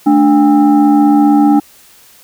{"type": "tone with frequency modulation", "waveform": "sine", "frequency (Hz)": 293.7, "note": "D4", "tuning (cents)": 0, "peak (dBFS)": -5, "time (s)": [0.06, 1.6], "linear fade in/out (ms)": 10, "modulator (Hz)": 512, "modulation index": 0.8, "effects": ["white hiss -43 dBFS RMS until 2.23 s"]}